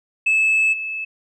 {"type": "tone with level steps", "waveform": "sine", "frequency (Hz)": 2609, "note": "E7", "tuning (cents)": -18, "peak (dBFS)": [-12, -24], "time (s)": [0.26, 1.05], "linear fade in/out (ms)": 10, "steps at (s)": 0.72, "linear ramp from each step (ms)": 20, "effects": ["tanh soft clip ceiling -12 dBFS"]}